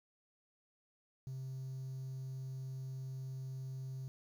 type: tone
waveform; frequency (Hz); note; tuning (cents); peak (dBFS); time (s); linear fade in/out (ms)
triangle; 131.7; C3; +12; -38; 1.27-4.08; 0
effects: tanh soft clip ceiling -36 dBFS + 11-bit